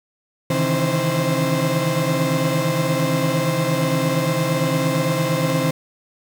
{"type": "tone cluster", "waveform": "35% pulse", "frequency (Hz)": [134.8, 155.2, 163.9, 268.4, 521], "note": ["C#3", "D#3", "E3", "C4", "C5"], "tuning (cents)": [-48, -4, -10, 44, -7], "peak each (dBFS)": [-24, -22, -22, -26, -21], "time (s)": [0.5, 5.71], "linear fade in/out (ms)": 5, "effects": ["8-bit"]}